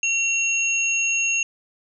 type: tone pair together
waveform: sine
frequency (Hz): 2738 / 6512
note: F7 / G#8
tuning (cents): -35 / -35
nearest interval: octave + minor third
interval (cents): 1500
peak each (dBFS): -20 / -25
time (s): 0.03-1.43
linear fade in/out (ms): 2
effects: none